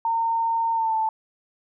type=tone with pitch glide; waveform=sine; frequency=914 to 881.8 Hz; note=A#5 to A5; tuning=-34 to +4 cents; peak=-20 dBFS; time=0.05-1.09 s; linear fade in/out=2 ms; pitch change=-62 cents; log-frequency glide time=0.73-0.97 s; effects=none